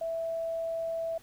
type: tone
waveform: sine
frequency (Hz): 659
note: E5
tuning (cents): -1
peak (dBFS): -30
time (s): 0.01-1.18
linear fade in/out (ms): 5
effects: pink hiss -58 dBFS RMS until 1.22 s